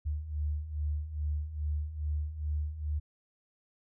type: beating tone pair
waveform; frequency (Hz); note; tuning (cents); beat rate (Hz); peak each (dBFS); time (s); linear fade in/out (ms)
sine; 73.42 / 75.82; D2 / D#2; 0 / -44; 2.4; -37 / -32; 0.05-3; 20
effects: none